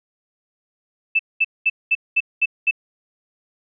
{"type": "tone bursts", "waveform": "sine", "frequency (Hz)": 2637, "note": "E7", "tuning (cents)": 0, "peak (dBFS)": -13, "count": 7, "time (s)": [1.15, 2.711], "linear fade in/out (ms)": 10, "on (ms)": 43, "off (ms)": 210, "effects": []}